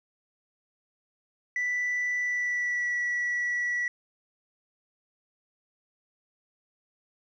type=tone with pitch glide; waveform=sine; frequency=1975.5 to 1944.9 Hz; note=B6 to B6; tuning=0 to -27 cents; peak=-24 dBFS; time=1.56-3.88 s; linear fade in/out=2 ms; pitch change=-27 cents; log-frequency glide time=2.19-2.98 s; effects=tanh soft clip ceiling -24 dBFS + 11-bit